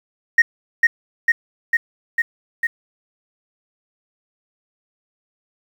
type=tone with echo; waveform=sine; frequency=1864.7 Hz; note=A#6; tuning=in tune; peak=-6 dBFS; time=0.38-0.42 s; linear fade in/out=5 ms; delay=450 ms; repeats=5; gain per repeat=-2 dB; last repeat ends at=2.67 s; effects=tanh soft clip ceiling -5 dBFS + 7-bit